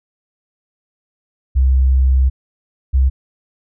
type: tone pair in turn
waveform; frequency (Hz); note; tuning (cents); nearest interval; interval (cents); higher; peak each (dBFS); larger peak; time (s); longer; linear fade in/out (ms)
sine; 65.41 / 65.77; C2 / C2; 0 / +10; unison; 10; second; -9; neither; 1.55-2.3 / 2.93-3.1; first; 20
effects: none